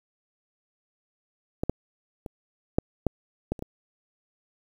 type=clicks; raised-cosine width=2 ms; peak=-13 / -10 / -22 / -7 / -9 / -13 / -27 / -19 dBFS; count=8; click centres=1.635 / 1.696 / 2.262 / 2.785 / 3.067 / 3.52 / 3.592 / 3.624 s; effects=8-bit